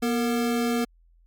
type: tone pair together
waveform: square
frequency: 240.5 / 458.7 Hz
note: B3 / A#4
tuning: -46 / -28 cents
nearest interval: major seventh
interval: 1118 cents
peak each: -24 / -29 dBFS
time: 0.02-0.85 s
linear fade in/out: 10 ms
effects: added 42 Hz sine -55 dBFS peak until 1.26 s + MP3 96 kbps